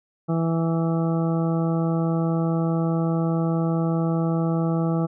harmonic tone, 164.81 Hz, E3, in tune, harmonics 1 / 2 / 3 / 4 / 5 / 7 / 8, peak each -21 / -27 / -31 / -33 / -35 / -38 / -39 dBFS, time 0.28-5.07 s, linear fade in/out 20 ms, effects none

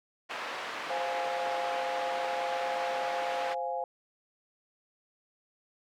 pink band-pass noise, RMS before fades -38 dBFS, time 0.29-3.55 s, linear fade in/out 20 ms, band 670 to 2700 Hz, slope 12 dB/octave
sine chord, F minor, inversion second, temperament equal, 523.3 / 698.5 / 830.6 Hz, C5 / F5 / Ab5, 0 / 0 / 0 cents, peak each -35 dBFS, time 0.9-3.84 s, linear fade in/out 2 ms
effects none

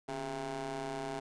20% pulse ring-modulated tone, 130.81 Hz, C3, in tune, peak -29 dBFS, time 0.08-1.2 s, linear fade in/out 10 ms, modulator 539 Hz, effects resampled to 22050 Hz

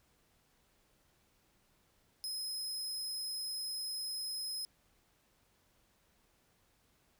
sawtooth tone, 5110 Hz, D#8, 45 cents sharp, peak -35 dBFS, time 2.24-4.65 s, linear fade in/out 0 ms, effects pink hiss -72 dBFS RMS until 7.19 s

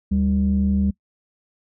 sine tone pair together, 75.54 / 197.4 Hz, D2 / G3, +49 / +12 cents, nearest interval octave + perfect fourth, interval 1663 cents, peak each -20 / -17 dBFS, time 0.11-0.91 s, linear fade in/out 10 ms, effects noise-tail reverb RT60 0.1 s tail -24 dB re dry + tanh soft clip ceiling -11 dBFS

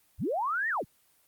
sine linear two-way sweep, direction up then down, 36.24 to 1904 to 36.24 Hz, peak -27 dBFS, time 0.18-0.85 s, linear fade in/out 50 ms, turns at 0.69 s, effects white hiss -66 dBFS RMS until 1.27 s + Opus 24 kbps

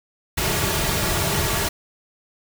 pink noise with comb filter, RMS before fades -22 dBFS, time 0.37-1.69 s, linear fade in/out 10 ms, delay 3.9 ms, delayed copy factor -0.6, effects none

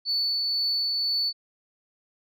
sine tone with tremolo, 4470 Hz, C#8, 14 cents sharp, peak -21 dBFS, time 0.05-1.33 s, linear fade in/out 50 ms, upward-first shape triangle, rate 2 Hz, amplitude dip 25%, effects tanh soft clip ceiling -19 dBFS

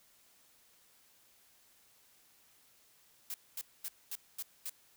blue noise bursts, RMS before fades -40 dBFS, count 6, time 3.3-4.696 s, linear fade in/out 2 ms, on 41 ms, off 230 ms, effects white hiss -66 dBFS RMS until 4.96 s

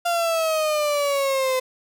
35% pulse exponential sweep, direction down, 697 to 511 Hz, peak -18 dBFS, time 0.05-1.6 s, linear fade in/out 10 ms, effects none

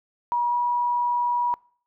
sine tone pair in turn, 960 / 966.7 Hz, B5 / B5, -49 / -37 cents, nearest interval unison, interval 12 cents, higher second, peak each -20 dBFS, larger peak neither, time 0.32-0.52 / 0.52-1.54 s, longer second, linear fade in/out 0 ms, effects noise-tail reverb RT60 0.5 s tail -25 dB re dry

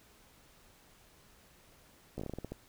slowing click train, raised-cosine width 2 ms, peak -26 dBFS, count 10, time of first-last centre 2.18-2.52 s, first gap 15 ms, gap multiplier 1.22, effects pink hiss -62 dBFS RMS until 2.68 s

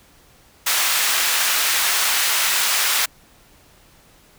pink high-pass noise, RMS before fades -19 dBFS, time 0.66-3.06 s, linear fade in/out 10 ms, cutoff 1400 Hz, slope 12 dB/octave, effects pink hiss -52 dBFS RMS until 4.38 s

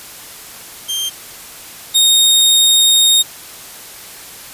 sawtooth tone pair in turn, 3168 / 3711 Hz, G7 / A#7, +18 / -9 cents, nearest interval minor third, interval 273 cents, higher second, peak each -14 / -5 dBFS, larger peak second, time 0.88-1.1 / 1.94-3.23 s, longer second, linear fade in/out 20 ms, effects white hiss -34 dBFS RMS until 4.53 s + resampled to 32000 Hz

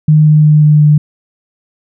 sine tone with pitch steps, 153.3 / 152.42 / 151.54 / 150.67 / 149.8 Hz, D#3 / D#3 / D#3 / D3 / D3, -25 / -35 / -45 / +45 / +35 cents, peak -3 dBFS, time 0.08-0.98 s, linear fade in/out 5 ms, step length 180 ms, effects none

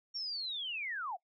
sine linear sweep, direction down, 5588 to 659.3 Hz, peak -36 dBFS, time 0.14-1.17 s, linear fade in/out 20 ms, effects noise-tail reverb RT60 0.1 s tail -23 dB re dry

